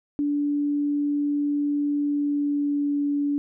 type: tone with pitch glide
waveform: sine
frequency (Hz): 290 to 287.5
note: D4 to D4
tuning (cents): -22 to -37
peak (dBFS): -21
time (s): 0.19-3.38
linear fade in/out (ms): 0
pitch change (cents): -15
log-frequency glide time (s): 2.03-3.04
effects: none